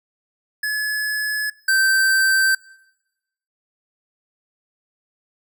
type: tone pair in turn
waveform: square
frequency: 1705 / 1555.4 Hz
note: G#6 / G6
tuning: +45 / -14 cents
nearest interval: major second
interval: 159 cents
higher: first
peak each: -21 / -15 dBFS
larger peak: second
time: 0.63-1.5 / 1.68-2.55 s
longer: neither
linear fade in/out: 5 ms
effects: noise-tail reverb RT60 1.0 s tail -23 dB re dry